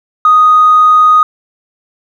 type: tone with tanh clipping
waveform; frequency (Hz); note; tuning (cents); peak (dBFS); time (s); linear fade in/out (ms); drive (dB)
triangle; 1244.5; D#6; 0; -3; 0.25-1.23; 2; 4
effects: none